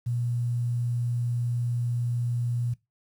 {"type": "tone with quantisation", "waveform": "sine", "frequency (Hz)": 120.2, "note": "B2", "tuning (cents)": -46, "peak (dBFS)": -25, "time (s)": [0.06, 2.74], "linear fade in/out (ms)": 10, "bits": 9, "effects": ["noise-tail reverb RT60 0.2 s tail -19 dB re dry"]}